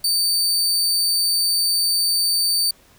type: tone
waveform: sawtooth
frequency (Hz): 4588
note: D8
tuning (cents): -41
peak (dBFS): -14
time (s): 0.04-2.71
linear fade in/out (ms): 5
effects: pink hiss -53 dBFS RMS until 2.98 s